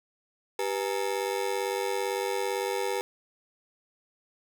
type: ring-modulated tone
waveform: 30% pulse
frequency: 440 Hz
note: A4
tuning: in tune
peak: -22 dBFS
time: 0.59-3.01 s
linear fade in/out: 0 ms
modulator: 48.9 Hz
effects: none